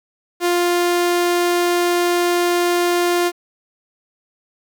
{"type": "tone", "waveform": "sawtooth", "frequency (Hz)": 350.4, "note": "F4", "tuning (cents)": 6, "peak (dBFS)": -11, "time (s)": [0.4, 3.32], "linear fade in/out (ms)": 50, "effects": ["8-bit"]}